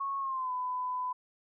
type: tone with pitch glide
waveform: sine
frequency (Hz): 1100 to 1002.9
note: C#6 to B5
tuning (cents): -14 to +26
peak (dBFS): -31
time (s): 0-1.13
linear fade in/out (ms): 10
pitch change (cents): -160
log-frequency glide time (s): 0.19-0.52
effects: none